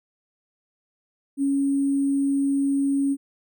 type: tone with sample-and-hold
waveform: sine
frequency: 277.2 Hz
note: C#4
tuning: in tune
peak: -19 dBFS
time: 1.37-3.17 s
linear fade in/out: 50 ms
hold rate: 8820 Hz
effects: none